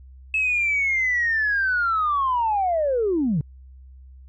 sine linear sweep, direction down, 2607 to 133.2 Hz, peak -18 dBFS, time 0.34-3.41 s, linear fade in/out 2 ms, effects tanh soft clip ceiling -14 dBFS + added 65 Hz sine -42 dBFS peak until 4.28 s

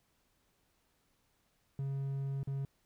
triangle tone with dropouts, 137.2 Hz, C#3, 17 cents flat, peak -32 dBFS, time 1.79-2.65 s, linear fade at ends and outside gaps 2 ms, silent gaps 2.432-2.473 s, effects pink hiss -75 dBFS RMS until 2.85 s

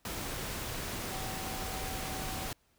sine tone in noise, 760 Hz, F#5, 46 cents sharp, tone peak -44 dBFS, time 1.11-2.48 s, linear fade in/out 2 ms, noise pink, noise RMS -38 dBFS, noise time 0.05-2.53 s, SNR -9 dB, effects pink hiss -71 dBFS RMS until 2.78 s

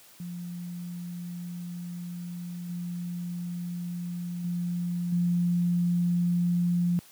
sine tone with level steps, 174.9 Hz, F3, 3 cents sharp, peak -34 / -31 / -27 / -22 dBFS, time 0.2-6.99 s, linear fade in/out 0 ms, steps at 2.69 / 4.44 / 5.12 s, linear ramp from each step 5 ms, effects white hiss -54 dBFS RMS until 7.11 s + high-pass 80 Hz 12 dB/octave

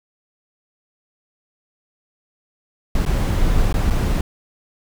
brown noise with dropouts, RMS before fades -17 dBFS, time 2.95-4.21 s, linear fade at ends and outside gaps 2 ms, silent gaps 3.052-3.061 / 3.727-3.74 / 3.902-3.906 s, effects none

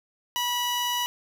35% pulse tone pair together, 971.5 / 2939 Hz, B5 / F#7, -29 / -12 cents, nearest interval octave + perfect fifth, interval 1917 cents, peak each -26 dBFS, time 0.36-1.06 s, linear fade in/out 0 ms, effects none

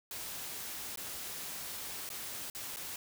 white noise with dropouts, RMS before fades -42 dBFS, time 0.11-2.96 s, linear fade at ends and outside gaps 2 ms, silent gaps 0.959-0.973 / 2.091-2.101 / 2.5-2.549 / 2.762-2.768 s, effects none

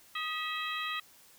harmonic tone with a mistuned harmonic, 647 Hz, E5, 32 cents flat, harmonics 2 / 3 / 4 / 5 / 6, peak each -37 / -39 / -40 / -41 / -42 dBFS, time 0.15-1 s, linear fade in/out 5 ms, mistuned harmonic 2, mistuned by -65 cents, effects white hiss -59 dBFS RMS until 1.38 s

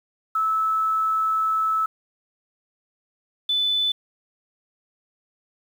sine tone pair in turn, 1305 / 3499 Hz, E6 / A7, -18 / -10 cents, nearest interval octave + perfect fourth, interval 1708 cents, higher second, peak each -19 dBFS, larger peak neither, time 0.35-1.86 / 3.49-3.92 s, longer first, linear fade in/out 5 ms, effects 8-bit

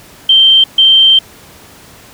sine tone bursts at uneven times, 3136 Hz, G7, in tune, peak -3 dBFS, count 2, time 0.29-0.64 / 0.78-1.19 s, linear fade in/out 5 ms, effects pink hiss -38 dBFS RMS until 2.13 s + high-pass 60 Hz 12 dB/octave

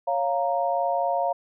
sine chord, Bb minor, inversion first, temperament equal, 554.4 / 698.5 / 932.3 Hz, Db5 / F5 / Bb5, 0 / 0 / 0 cents, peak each -27 / -24 / -28 dBFS, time 0.07-1.33 s, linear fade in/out 10 ms, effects none

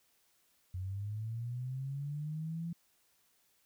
sine linear sweep, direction up, 90.1 to 170.6 Hz, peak -36 dBFS, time 0.74-2.73 s, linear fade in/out 5 ms, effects white hiss -72 dBFS RMS until 3.65 s

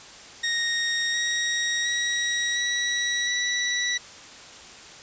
20% pulse tone with pitch steps, 1864.7 / 1886.4 / 1908.3 / 1930.5 / 1952.9 Hz, A#6 / A#6 / A#6 / B6 / B6, 0 / +20 / +40 / -40 / -20 cents, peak -18 dBFS, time 0.43-3.98 s, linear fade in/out 10 ms, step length 710 ms, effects white hiss -44 dBFS RMS until 5.02 s + resampled to 16000 Hz

